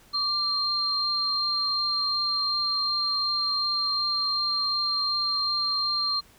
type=tone pair together; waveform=sine; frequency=1174.7 / 4186 Hz; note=D6 / C8; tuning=0 / 0 cents; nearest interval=octave + minor seventh; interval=2200 cents; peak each=-31 / -24 dBFS; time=0.13-6.21 s; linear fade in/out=20 ms; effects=pink hiss -56 dBFS RMS until 6.38 s